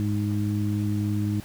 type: harmonic tone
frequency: 103.83 Hz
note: G#2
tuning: in tune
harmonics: 1 / 2 / 3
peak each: -25 / -28 / -30 dBFS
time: 0-1.4 s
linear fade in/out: 0 ms
effects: pink hiss -46 dBFS RMS until 1.44 s